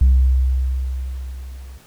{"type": "tone with level ramp", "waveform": "sine", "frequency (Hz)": 64.8, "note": "C2", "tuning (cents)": -16, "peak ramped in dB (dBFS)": [-6, -34], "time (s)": [0.01, 1.78], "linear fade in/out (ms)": 5, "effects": ["tanh soft clip ceiling -7 dBFS", "pink hiss -49 dBFS RMS until 1.86 s"]}